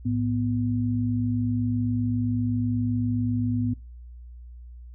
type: tone pair together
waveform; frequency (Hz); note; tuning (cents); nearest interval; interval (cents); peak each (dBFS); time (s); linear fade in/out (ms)
sine; 107.78 / 246.9; A2 / B3; -35 / 0; octave + major second; 1435; -25 / -25; 0.05-3.74; 10
effects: noise-tail reverb RT60 0.3 s tail -23 dB re dry + added 60 Hz sine -40 dBFS peak until 4.94 s